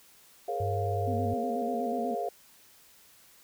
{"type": "chord", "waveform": "sine", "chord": "Bb minor seventh", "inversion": "third", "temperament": "equal with one note detuned", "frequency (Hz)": [415.3, 466.2, 543.3, 698.5], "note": ["Ab4", "Bb4", "Db5", "F5"], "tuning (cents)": [0, 0, -35, 0], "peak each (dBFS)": [-36, -37, -38, -32], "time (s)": [0.48, 2.29], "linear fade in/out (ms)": 5}
{"type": "tone", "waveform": "sine", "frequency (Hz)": 98.6, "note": "G2", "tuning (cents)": 11, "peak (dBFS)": -30, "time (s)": [0.6, 1.34], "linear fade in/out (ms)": 5}
{"type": "tone with vibrato", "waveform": "sine", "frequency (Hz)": 243.9, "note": "B3", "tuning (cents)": -21, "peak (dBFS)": -33, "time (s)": [1.07, 2.15], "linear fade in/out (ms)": 10, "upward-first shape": "square", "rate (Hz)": 8.2, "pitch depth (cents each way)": 73}
{"effects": ["white hiss -58 dBFS RMS until 3.43 s"]}